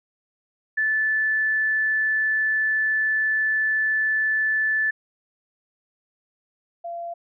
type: tone pair in turn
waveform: sine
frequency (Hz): 1747 / 684.7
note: A6 / F5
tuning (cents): -13 / -34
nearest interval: octave + major third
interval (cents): 1621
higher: first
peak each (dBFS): -19 / -29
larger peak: first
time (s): 0.77-4.91 / 6.84-7.14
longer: first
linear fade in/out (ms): 10
effects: none